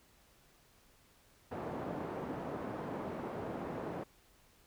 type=band-pass noise; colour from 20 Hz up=pink; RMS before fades=-41 dBFS; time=1.51-4.04 s; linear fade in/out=10 ms; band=190 to 870 Hz; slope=12 dB/octave; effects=pink hiss -66 dBFS RMS until 4.66 s